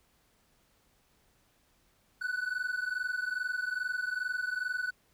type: tone pair together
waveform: triangle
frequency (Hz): 1480 / 1502.4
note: F#6 / F#6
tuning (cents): 0 / +26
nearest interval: unison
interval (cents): 26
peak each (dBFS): -32 / -33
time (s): 2.21-4.91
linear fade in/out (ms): 10
effects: pink hiss -69 dBFS RMS until 5.13 s